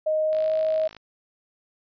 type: tone with pitch glide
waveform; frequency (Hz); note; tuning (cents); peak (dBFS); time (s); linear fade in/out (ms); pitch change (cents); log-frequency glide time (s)
sine; 622.3 to 631.7; D#5 to D#5; 0 to +26; -20; 0.06-0.88; 10; +26; 0.23-0.55
type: click train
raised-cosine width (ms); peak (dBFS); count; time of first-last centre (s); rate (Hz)
0.2; -25; 35; 0.33-0.967; 53.4
effects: resampled to 11025 Hz